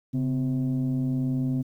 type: tone pair together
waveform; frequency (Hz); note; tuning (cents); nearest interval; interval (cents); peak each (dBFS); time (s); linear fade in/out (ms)
sine; 136 / 257; C#3 / C4; -33 / -31; major seventh; 1102; -24; 0.13-1.63; 20
effects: tanh soft clip ceiling -20 dBFS + 10-bit